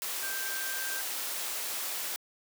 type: tone in noise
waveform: sine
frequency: 1573 Hz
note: G6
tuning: 6 cents sharp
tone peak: -37 dBFS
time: 0.23-1.01 s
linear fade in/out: 0 ms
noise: white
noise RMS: -35 dBFS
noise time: 0.02-2.16 s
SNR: -5 dB
effects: high-pass 400 Hz 12 dB/octave